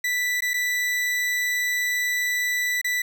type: tone with dropouts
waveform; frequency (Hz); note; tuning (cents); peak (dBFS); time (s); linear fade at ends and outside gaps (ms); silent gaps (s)
40% pulse; 1975.5; B6; 0; -21; 0.04-3.02; 5; 0.407-0.421 / 0.535-0.54 / 2.815-2.844
effects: none